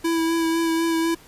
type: tone with vibrato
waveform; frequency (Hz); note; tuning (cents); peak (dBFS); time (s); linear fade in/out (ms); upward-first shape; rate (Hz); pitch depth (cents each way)
square; 329.6; E4; 0; -20; 0.04-1.15; 10; sine; 4; 18
effects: pink hiss -49 dBFS RMS until 1.27 s + resampled to 32000 Hz